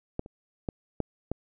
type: clicks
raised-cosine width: 2 ms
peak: -16 / -30 / -17 / -14 / -16 dBFS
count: 5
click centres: 0.194 / 0.261 / 0.688 / 1.003 / 1.316 s
effects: none